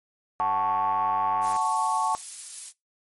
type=chord; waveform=sine; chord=F# minor; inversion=none; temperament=equal; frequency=740 / 880 / 1108.7 Hz; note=F#5 / A5 / C#6; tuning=0 / 0 / 0 cents; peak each=-29 / -25 / -26 dBFS; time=0.4-2.15 s; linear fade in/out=0 ms
type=click train; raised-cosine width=0.5 ms; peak=-24 dBFS; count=113; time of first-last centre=0.41-1.562 s; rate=97.2 Hz
type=noise; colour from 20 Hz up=violet; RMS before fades=-33 dBFS; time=1.41-2.73 s; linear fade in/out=50 ms
effects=noise-tail reverb RT60 0.2 s tail -22 dB re dry + MP3 48 kbps